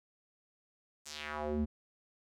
square tone with band-pass filter sweep, 75.4 Hz, D2, 46 cents sharp, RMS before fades -37 dBFS, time 1.05-1.66 s, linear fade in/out 20 ms, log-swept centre 7900 to 160 Hz, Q 2.1, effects none

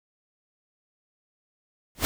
pink noise with exponential growth, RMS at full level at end -19 dBFS, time 1.95-2.05 s, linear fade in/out 0 ms, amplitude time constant 20 ms, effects none

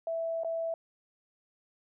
sine tone with dropouts, 659.3 Hz, E5, in tune, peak -30 dBFS, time 0.07-0.74 s, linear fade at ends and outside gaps 2 ms, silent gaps 0.435-0.446 s, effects none

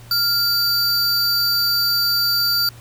square tone pair together, 1396.9 / 4643 Hz, F6 / D8, 0 / -21 cents, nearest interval octave + major sixth, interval 2079 cents, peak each -25 / -17 dBFS, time 0.11-2.69 s, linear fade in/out 2 ms, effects added 117 Hz sine -40 dBFS peak until 2.8 s + pink hiss -46 dBFS RMS until 2.8 s

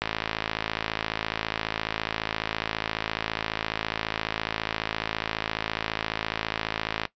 click train, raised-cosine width 0.3 ms, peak -10 dBFS, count 385, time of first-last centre 0.02-7.053 s, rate 54.6 Hz, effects noise-tail reverb RT60 0.1 s tail -17 dB re dry + resampled to 16000 Hz

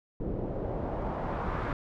pink noise with low-pass filter sweep, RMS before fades -33 dBFS, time 0.2-1.73 s, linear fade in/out 2 ms, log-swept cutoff 400 to 1400 Hz, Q 1.6, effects none

